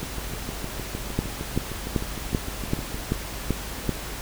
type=two click trains; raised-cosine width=3 ms; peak=-9 / -19 dBFS; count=8 / 20; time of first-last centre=1.19-3.893 / 0.03-2.944 s; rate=2.59 / 6.52 Hz; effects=added 50 Hz sine -37 dBFS peak until 4.21 s + pink hiss -35 dBFS RMS until 4.21 s